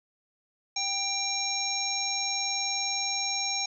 harmonic tone with a mistuned harmonic, 790 Hz, G5, 13 cents sharp, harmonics 1 / 3 / 5 / 7 / 8, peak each -36 / -35 / -34 / -32 / -33 dBFS, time 0.76-3.66 s, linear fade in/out 5 ms, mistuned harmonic 8, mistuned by +54 cents, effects none

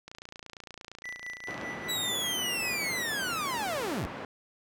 click train, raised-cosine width 0.2 ms, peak -26 dBFS, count 45, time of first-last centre 0.08-1.613 s, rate 28.7 Hz
triangle tone with tremolo, 1975.5 Hz, B6, in tune, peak -34 dBFS, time 1.04-2.9 s, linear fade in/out 2 ms, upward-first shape sine, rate 5 Hz, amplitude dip 70%
pink band-pass noise, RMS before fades -40 dBFS, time 1.48-4.25 s, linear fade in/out 2 ms, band 170 to 1900 Hz, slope 12 dB/octave
sawtooth linear sweep, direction down, 3951 to 37.65 Hz, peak -27 dBFS, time 1.88-4.07 s, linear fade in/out 20 ms
effects none

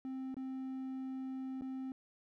triangle tone with dropouts, 262.7 Hz, C4, 7 cents sharp, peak -37 dBFS, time 0.05-1.92 s, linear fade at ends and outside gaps 1 ms, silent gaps 0.344-0.367 / 1.611-1.62 s, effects none

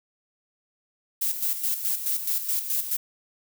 violet noise with tremolo, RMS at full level -25 dBFS, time 1.21-2.97 s, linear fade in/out 10 ms, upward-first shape square, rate 4.7 Hz, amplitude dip 60%, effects none

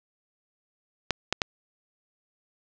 clicks, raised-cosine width 0.2 ms, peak -6 dBFS, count 3, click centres 1.107 / 1.326 / 1.418 s, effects low-pass 7000 Hz 12 dB/octave

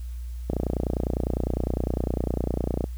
click train, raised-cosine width 2 ms, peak -12 dBFS, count 71, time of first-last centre 0.5-2.841 s, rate 29.9 Hz, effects added 60 Hz sine -31 dBFS peak until 2.97 s + white hiss -57 dBFS RMS until 2.97 s

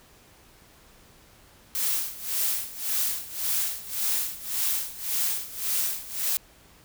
blue noise with tremolo, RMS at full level -25 dBFS, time 1.75-6.37 s, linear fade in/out 0 ms, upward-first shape sine, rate 1.8 Hz, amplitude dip 85%, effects pink hiss -55 dBFS RMS until 6.84 s

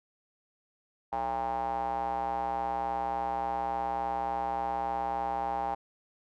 square tone with band-pass filter, 61.74 Hz, B1, in tune, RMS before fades -32 dBFS, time 1.12-5.75 s, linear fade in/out 10 ms, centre 830 Hz, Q 8.5, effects none

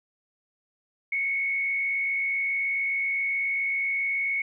sine tone with frequency modulation, 2207 Hz, C#7, 8 cents flat, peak -24 dBFS, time 1.12-4.42 s, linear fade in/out 5 ms, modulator 67.3 Hz, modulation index 0.59, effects none

